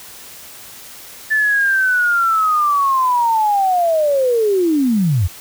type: linear sweep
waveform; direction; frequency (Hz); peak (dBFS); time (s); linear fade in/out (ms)
sine; down; 1760 to 77.5; -12; 1.3-5.28; 20
effects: white hiss -37 dBFS RMS until 5.4 s